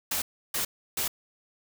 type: noise bursts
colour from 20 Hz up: white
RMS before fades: -29 dBFS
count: 3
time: 0.11-1.08 s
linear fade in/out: 5 ms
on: 110 ms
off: 320 ms
effects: none

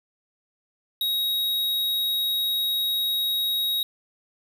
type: tone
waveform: square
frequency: 3794 Hz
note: A#7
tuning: 30 cents sharp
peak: -23 dBFS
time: 1.01-3.83 s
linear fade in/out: 2 ms
effects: none

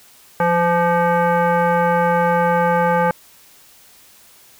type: tone with frequency modulation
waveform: sine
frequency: 174.61 Hz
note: F3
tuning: in tune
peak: -13 dBFS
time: 0.4-3.11 s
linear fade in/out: 2 ms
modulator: 688 Hz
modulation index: 1.7
effects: white hiss -48 dBFS RMS until 4.59 s

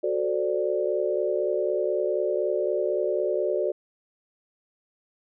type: chord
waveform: sine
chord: D dominant seventh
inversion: first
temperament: equal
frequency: 370 / 440 / 523.3 / 587.3 Hz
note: F#4 / A4 / C5 / D5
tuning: 0 / 0 / 0 / 0 cents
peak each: -27 / -29 / -31 / -27 dBFS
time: 0.03-3.72 s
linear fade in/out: 10 ms
effects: none

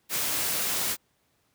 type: noise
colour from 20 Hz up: white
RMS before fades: -28 dBFS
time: 0.09-0.97 s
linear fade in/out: 50 ms
effects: pink hiss -70 dBFS RMS until 1.54 s + high-pass 80 Hz 12 dB/octave

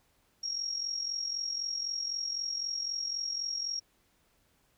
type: tone with amplitude modulation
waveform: sine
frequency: 5588 Hz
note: F8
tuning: in tune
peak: -29 dBFS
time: 0.43-3.8 s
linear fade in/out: 10 ms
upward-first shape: sine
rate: 43.9 Hz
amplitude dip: 65%
effects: pink hiss -70 dBFS RMS until 4.77 s

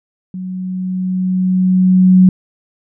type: tone with level ramp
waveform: sine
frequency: 185 Hz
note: F#3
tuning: in tune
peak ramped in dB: -22 to -3 dBFS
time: 0.34-2.29 s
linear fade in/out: 2 ms
effects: none

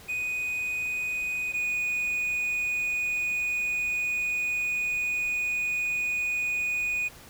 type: tone pair in turn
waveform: triangle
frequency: 2489 / 2475 Hz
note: D#7 / D#7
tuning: 0 / -10 cents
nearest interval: unison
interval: 10 cents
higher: first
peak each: -26 / -24 dBFS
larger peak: second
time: 0.08-1.53 / 1.53-7.09 s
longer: second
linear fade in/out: 20 ms
effects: pink hiss -49 dBFS RMS until 7.29 s

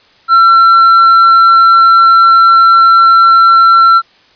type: tone with tanh clipping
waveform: triangle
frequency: 1352 Hz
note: E6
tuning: 43 cents sharp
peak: -3 dBFS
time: 0.28-4.02 s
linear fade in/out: 50 ms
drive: 8 dB
effects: white hiss -46 dBFS RMS until 4.35 s + resampled to 11025 Hz

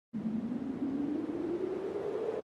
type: noise with band-pass filter sweep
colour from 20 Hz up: pink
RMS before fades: -35 dBFS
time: 0.13-2.41 s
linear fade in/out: 20 ms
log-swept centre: 210 to 470 Hz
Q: 9.9
effects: high-pass 100 Hz 12 dB/octave + AAC 32 kbps

